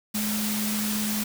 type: tone in noise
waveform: sine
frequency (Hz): 211.9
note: G#3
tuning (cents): +35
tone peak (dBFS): -27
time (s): 0.14-1.24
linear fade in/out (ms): 10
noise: white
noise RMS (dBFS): -30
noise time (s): 0.14-1.24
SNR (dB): 0
effects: none